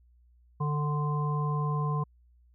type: harmonic tone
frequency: 148.3 Hz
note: D3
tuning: 17 cents sharp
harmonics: 1 / 3 / 5 / 7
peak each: -27 / -39 / -43 / -34 dBFS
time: 0.6-2.04 s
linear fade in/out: 10 ms
effects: added 60 Hz sine -58 dBFS peak until 2.54 s